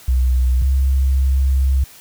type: tone pair in turn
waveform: sine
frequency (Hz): 63.2 / 66.75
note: B1 / C2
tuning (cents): +41 / +35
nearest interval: minor second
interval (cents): 94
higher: second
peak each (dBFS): -12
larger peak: neither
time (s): 0.08-0.62 / 0.62-1.84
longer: second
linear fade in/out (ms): 5
effects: white hiss -43 dBFS RMS until 2 s